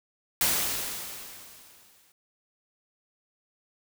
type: noise with exponential decay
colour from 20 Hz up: white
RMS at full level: -23 dBFS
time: 0.41-2.12 s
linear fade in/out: 1 ms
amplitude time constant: 370 ms
effects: none